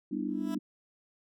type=chord; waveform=sine; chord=E minor seventh; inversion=first; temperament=just; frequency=197.78 / 247.2 / 296.7 / 329.6 Hz; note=G3 / B3 / D4 / E4; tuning=+16 / +2 / +18 / 0 cents; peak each=-37 / -36 / -34 / -39 dBFS; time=0.11-0.59 s; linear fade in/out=10 ms
type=tone with exponential growth; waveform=15% pulse; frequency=329.6 Hz; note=E4; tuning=in tune; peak=-31 dBFS; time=0.27-0.55 s; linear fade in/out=5 ms; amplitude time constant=59 ms
effects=none